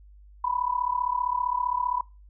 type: tone with amplitude modulation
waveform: sine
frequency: 987.8 Hz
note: B5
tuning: in tune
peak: -20 dBFS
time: 0.44-2.01 s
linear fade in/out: 5 ms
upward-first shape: sine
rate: 35.3 Hz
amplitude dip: 90%
effects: noise-tail reverb RT60 0.3 s tail -23 dB re dry + added 50 Hz sine -48 dBFS peak until 2.29 s